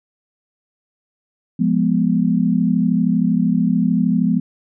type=chord; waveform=sine; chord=F diminished; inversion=none; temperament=equal; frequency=174.61 / 207.7 / 246.9 Hz; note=F3 / Ab3 / Cb4; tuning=0 / 0 / 0 cents; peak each=-18 dBFS; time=1.59-4.4 s; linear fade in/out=10 ms; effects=none